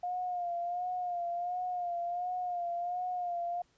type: tone with vibrato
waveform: sine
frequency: 709 Hz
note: F5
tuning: 26 cents sharp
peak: -32 dBFS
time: 0.03-3.62 s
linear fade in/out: 5 ms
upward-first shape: sine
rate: 1.4 Hz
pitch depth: 46 cents each way
effects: pink hiss -70 dBFS RMS until 3.77 s + resampled to 16000 Hz